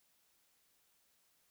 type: silence
effects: white hiss -74 dBFS RMS until 1.5 s